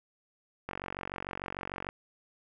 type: click train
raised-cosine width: 0.5 ms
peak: -21 dBFS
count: 57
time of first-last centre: 0.69-1.889 s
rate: 46.7 Hz
effects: none